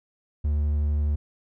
triangle tone, 74 Hz, D2, 14 cents sharp, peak -19 dBFS, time 0.44-1.16 s, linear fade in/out 10 ms, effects none

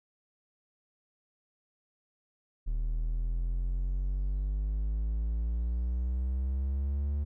triangle exponential sweep, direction up, 38.14 to 73.2 Hz, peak -26 dBFS, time 2.66-7.25 s, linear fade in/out 20 ms, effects none

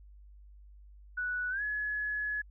sine tone with pitch glide, 1477 to 1696.6 Hz, F#6 to G#6, -3 to +36 cents, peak -31 dBFS, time 1.17-2.42 s, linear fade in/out 10 ms, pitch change +239 cents, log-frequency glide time 1.5-1.62 s, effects added 50 Hz sine -51 dBFS peak until 2.5 s

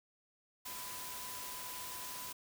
sine tone in noise, 1000 Hz, B5, 21 cents sharp, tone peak -50 dBFS, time 0.65-2.33 s, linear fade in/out 10 ms, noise white, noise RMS -45 dBFS, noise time 0.65-2.33 s, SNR -8 dB, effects none

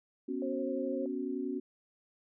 sine chord, B suspended second, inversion none, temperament equal, 246.9 / 277.2 / 370 Hz, B3 / C#4 / F#4, 0 / 0 / 0 cents, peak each -38 / -36 / -38 dBFS, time 0.28-1.6 s, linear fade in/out 10 ms
sine tone with vibrato, 533 Hz, C5, 32 cents sharp, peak -36 dBFS, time 0.42-1.06 s, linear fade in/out 2 ms, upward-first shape sine, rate 12 Hz, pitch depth 18 cents each way
effects none

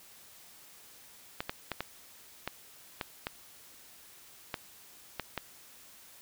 clicks, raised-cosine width 0.3 ms, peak -17 dBFS, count 10, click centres 1.405 / 1.495 / 1.717 / 1.806 / 2.476 / 3.012 / 3.269 / 4.542 / 5.197 / 5.377 s, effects white hiss -55 dBFS RMS until 6.21 s

